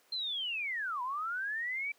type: linear two-way sweep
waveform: sine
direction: down then up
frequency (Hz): 4186 to 960 to 2330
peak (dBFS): -33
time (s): 0.12-1.92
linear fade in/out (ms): 5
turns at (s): 1.02
effects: pink hiss -66 dBFS RMS until 1.98 s + high-pass 400 Hz 12 dB/octave